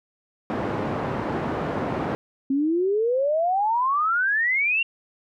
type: band-pass noise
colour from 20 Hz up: pink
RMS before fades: -27 dBFS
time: 0.5-2.15 s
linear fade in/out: 0 ms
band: 140 to 1100 Hz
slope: 12 dB/octave
type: exponential sweep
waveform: sine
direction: up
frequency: 264 to 2794 Hz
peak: -19 dBFS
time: 2.5-4.83 s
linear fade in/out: 5 ms
effects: none

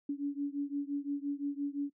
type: beating tone pair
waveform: sine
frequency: 282.2 / 288 Hz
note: C#4 / D4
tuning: +31 / -34 cents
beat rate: 5.8 Hz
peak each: -35 / -36 dBFS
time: 0.09-1.9 s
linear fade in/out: 5 ms
effects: noise-tail reverb RT60 0.1 s tail -20 dB re dry

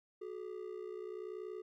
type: ring-modulated tone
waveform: triangle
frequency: 399.2 Hz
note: G4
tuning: 32 cents sharp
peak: -37 dBFS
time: 0.21-1.62 s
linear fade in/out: 10 ms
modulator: 30.4 Hz
effects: none

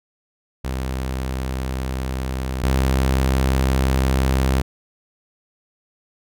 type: tone pair in turn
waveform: sawtooth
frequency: 65 / 65.79 Hz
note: C2 / C2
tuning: -11 / +10 cents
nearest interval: unison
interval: 21 cents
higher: second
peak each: -19 / -12 dBFS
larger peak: second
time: 0.64-2.63 / 2.63-4.62 s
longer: neither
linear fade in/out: 10 ms
effects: none

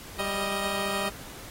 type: tone pair together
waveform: 10% pulse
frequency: 197.28 / 625 Hz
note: G3 / D#5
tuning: +11 / +8 cents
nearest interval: octave + minor sixth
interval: 1997 cents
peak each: -22 dBFS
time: 0.18-1.1 s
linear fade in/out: 20 ms
effects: pink hiss -44 dBFS RMS until 1.5 s + AAC 48 kbps

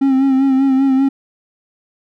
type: tone with vibrato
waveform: triangle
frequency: 268 Hz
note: C4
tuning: 42 cents sharp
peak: -8 dBFS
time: 0.01-1.09 s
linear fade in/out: 10 ms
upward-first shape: sine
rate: 5.1 Hz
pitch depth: 41 cents each way
effects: none

